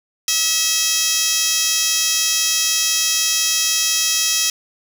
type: tone with high-pass filter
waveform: 15% pulse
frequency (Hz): 646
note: E5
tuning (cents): -35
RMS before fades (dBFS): -18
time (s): 0.28-4.5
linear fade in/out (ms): 2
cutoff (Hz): 4400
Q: 3.8
effects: none